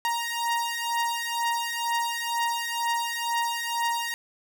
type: beating tone pair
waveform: sawtooth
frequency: 935 / 937.1 Hz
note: A#5 / A#5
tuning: +5 / +9 cents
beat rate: 2.1 Hz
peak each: -25 dBFS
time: 0.05-4.14 s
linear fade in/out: 0 ms
effects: none